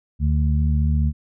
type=harmonic tone; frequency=74.7 Hz; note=D2; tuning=30 cents sharp; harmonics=1 / 2 / 3; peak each=-17 / -23 / -27 dBFS; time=0.19-1.13 s; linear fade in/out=50 ms; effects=none